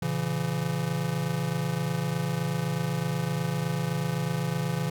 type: chord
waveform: square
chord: A# diminished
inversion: none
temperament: just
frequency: 116.54 / 139.85 / 167.82 Hz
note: A#2 / C#3 / E3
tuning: 0 / +16 / +31 cents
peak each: -36 / -31 / -30 dBFS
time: 0.02-4.9 s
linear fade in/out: 5 ms
effects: none